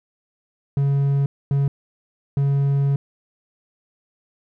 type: tone bursts at uneven times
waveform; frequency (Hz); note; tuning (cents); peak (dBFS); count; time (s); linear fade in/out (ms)
triangle; 139.6; C#3; +13; -14; 3; 0.77-1.26 / 1.51-1.68 / 2.37-2.96; 2
effects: none